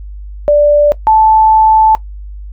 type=tone pair in turn; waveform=sine; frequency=587.3 / 874.9 Hz; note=D5 / A5; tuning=0 / -10 cents; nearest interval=perfect fifth; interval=690 cents; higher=second; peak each=-4 dBFS; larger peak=neither; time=0.48-0.92 / 1.07-1.95 s; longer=second; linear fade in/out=0 ms; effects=noise-tail reverb RT60 0.1 s tail -18 dB re dry + added 50 Hz sine -24 dBFS peak until 2.52 s